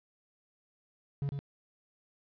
triangle tone with echo, 140.6 Hz, C#3, 25 cents sharp, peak -28 dBFS, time 1.22-1.29 s, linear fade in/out 0 ms, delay 100 ms, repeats 1, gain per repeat -4 dB, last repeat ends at 1.39 s, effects resampled to 11025 Hz + 11-bit

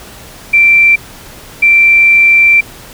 sine tone pair in turn, 2349 / 2349 Hz, D7 / D7, 0 / 0 cents, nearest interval unison, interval 0 cents, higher neither, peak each -3 dBFS, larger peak neither, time 0.53-0.96 / 1.62-2.61 s, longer second, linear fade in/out 10 ms, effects pink hiss -33 dBFS RMS until 2.93 s

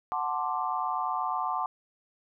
sine chord, D dominant seventh, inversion first, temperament equal, 740 / 880 / 1046.5 / 1174.7 Hz, F#5 / A5 / C6 / D6, 0 / 0 / 0 / 0 cents, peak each -33 dBFS, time 0.12-1.66 s, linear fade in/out 0 ms, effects none

